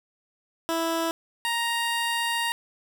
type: tone pair in turn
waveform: 15% pulse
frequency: 329.6 / 933.9 Hz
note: E4 / A#5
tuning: 0 / +3 cents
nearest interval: octave + tritone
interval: 1803 cents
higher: second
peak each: -18 dBFS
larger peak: neither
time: 0.69-1.11 / 1.45-2.52 s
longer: second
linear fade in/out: 0 ms
effects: none